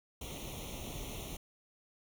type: noise with comb filter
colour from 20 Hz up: pink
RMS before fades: -43 dBFS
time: 0.21-1.37 s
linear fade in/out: 5 ms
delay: 0.31 ms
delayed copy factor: +0.9
effects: none